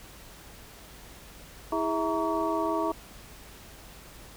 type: tone cluster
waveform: sine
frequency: 326.3 / 411.4 / 652 / 931 / 1133 Hz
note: E4 / G#4 / E5 / A#5 / C#6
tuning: -18 / -16 / -19 / -2 / +37 cents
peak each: -30 / -34 / -31 / -32 / -33 dBFS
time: 1.72-2.92 s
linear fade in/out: 5 ms
effects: added 50 Hz sine -53 dBFS peak until 4.36 s + pink hiss -49 dBFS RMS until 4.36 s